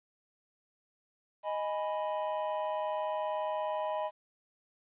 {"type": "chord", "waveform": "triangle", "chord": "G# minor", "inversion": "second", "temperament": "equal", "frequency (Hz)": [622.3, 830.6, 987.8], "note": ["D#5", "G#5", "B5"], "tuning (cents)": [0, 0, 0], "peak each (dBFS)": [-32, -36, -35], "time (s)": [1.43, 4.11], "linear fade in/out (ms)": 50, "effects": ["resampled to 8000 Hz", "11-bit"]}